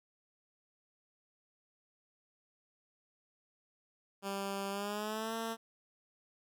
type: tone with pitch glide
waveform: 10% pulse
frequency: 197.2 to 226.5 Hz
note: G3 to A#3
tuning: +11 to -50 cents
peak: -28 dBFS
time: 4.22-5.57 s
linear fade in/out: 50 ms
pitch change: +239 cents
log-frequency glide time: 4.7-5.34 s
effects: none

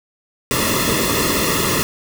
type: noise with comb filter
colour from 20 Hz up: pink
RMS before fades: -18 dBFS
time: 0.51-1.83 s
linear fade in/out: 0 ms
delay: 1.3 ms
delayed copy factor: -0.9
effects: none

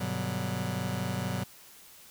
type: chord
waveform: sawtooth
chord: G major seventh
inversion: none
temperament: just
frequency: 98 / 122.5 / 147 / 183.75 Hz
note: G2 / B2 / D3 / F#3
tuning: 0 / -14 / +2 / -12 cents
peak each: -33 / -30 / -35 / -30 dBFS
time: 0-1.44 s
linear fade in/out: 10 ms
effects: white hiss -53 dBFS RMS until 2.1 s

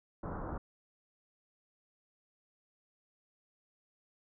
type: low-pass noise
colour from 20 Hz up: pink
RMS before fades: -40 dBFS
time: 0.23-0.58 s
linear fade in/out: 5 ms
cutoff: 1400 Hz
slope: 48 dB/octave
effects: none

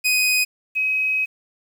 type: tone pair in turn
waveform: sawtooth / sine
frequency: 2501 / 2539 Hz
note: D#7 / D#7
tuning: +8 / +34 cents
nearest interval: unison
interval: 26 cents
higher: second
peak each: -13 / -18 dBFS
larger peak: first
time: 0.04-0.45 / 0.75-1.26 s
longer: second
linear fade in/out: 20 ms
effects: 8-bit

